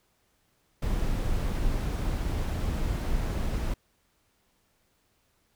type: noise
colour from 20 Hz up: brown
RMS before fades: -28 dBFS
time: 0.82-3.74 s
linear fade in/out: 5 ms
effects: pink hiss -70 dBFS RMS until 5.55 s